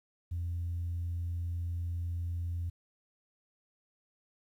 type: tone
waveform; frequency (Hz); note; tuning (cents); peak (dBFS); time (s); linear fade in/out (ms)
sine; 86; F2; -26; -31; 0.31-2.7; 10
effects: tanh soft clip ceiling -29 dBFS + 11-bit